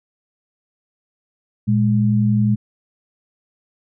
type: tone pair together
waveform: sine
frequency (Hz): 116.49 / 207.7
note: A#2 / G#3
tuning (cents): -1 / 0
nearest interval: minor seventh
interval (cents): 1001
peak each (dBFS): -16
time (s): 1.67-2.56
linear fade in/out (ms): 20
effects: none